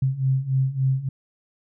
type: beating tone pair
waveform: sine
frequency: 130.81 / 134.31 Hz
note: C3 / C3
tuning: 0 / +46 cents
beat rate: 3.5 Hz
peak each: -24 / -21 dBFS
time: 0.02-1.09 s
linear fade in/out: 5 ms
effects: none